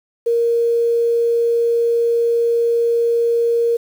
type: tone with quantisation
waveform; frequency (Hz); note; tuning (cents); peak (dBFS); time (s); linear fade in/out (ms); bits
sine; 467.5; A#4; +5; -13; 0.26-3.77; 10; 7
effects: none